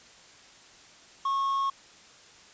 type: tone with quantisation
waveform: triangle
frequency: 1094 Hz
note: C#6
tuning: 23 cents flat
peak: -23 dBFS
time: 1.25-1.7 s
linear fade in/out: 5 ms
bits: 8
effects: white hiss -53 dBFS RMS until 2.53 s + resampled to 16000 Hz